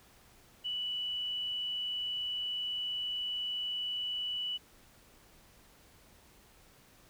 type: tone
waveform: sine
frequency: 2960 Hz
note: F#7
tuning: in tune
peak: -33 dBFS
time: 0.64-4.58 s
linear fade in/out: 20 ms
effects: pink hiss -61 dBFS RMS until 7.09 s